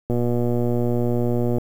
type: click train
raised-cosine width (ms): 2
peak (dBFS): -10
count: 179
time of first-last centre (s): 0.1-1.583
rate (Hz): 120
effects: 7-bit